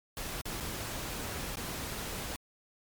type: noise with dropouts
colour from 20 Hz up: pink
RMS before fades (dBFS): -38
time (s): 0.17-2.36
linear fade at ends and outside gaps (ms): 0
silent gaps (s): 0.413-0.455 / 0.602-0.606 / 1.556-1.57
effects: MP3 96 kbps